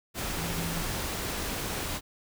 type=tone in noise; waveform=sine; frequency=167.3 Hz; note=E3; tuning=26 cents sharp; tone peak=-34 dBFS; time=0.36-0.84 s; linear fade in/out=50 ms; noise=pink; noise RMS=-33 dBFS; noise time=0.14-2.01 s; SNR=-4 dB; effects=none